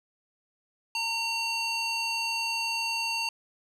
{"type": "tone with band-pass filter", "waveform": "square", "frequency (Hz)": 914, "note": "A#5", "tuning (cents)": -34, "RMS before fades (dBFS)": -30, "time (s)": [0.95, 3.29], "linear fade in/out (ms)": 2, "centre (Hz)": 3800, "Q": 1.8, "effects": []}